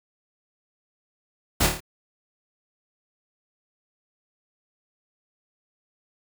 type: noise with echo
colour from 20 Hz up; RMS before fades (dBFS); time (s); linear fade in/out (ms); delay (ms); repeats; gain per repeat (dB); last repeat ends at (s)
pink; -20; 1.6-1.67; 10; 27; 5; -4; 1.805
effects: none